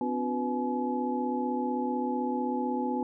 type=tone cluster; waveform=sine; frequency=252.9 / 288.7 / 359.7 / 493.5 / 851 Hz; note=B3 / D4 / F#4 / B4 / G#5; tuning=+41 / -30 / -49 / -1 / +42 cents; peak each=-30 / -38 / -36 / -37 / -33 dBFS; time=0.01-3.03 s; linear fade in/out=2 ms; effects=none